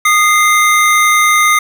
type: tone pair together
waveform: square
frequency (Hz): 1232 / 2090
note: D#6 / C7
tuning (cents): -17 / -2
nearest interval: major sixth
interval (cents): 915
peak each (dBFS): -11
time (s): 0.05-1.59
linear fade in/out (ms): 5
effects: none